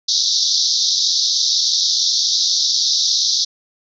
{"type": "band-pass noise", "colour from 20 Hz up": "white", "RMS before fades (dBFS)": -17, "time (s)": [0.08, 3.45], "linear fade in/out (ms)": 10, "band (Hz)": [3600, 6000], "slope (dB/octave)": 96, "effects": []}